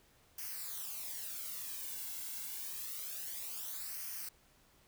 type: noise with flanger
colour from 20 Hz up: blue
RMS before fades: -43 dBFS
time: 0.38-4.29 s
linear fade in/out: 5 ms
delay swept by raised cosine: 0.26 to 1.66 ms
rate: 0.27 Hz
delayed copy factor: -0.75
effects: pink hiss -67 dBFS RMS until 4.87 s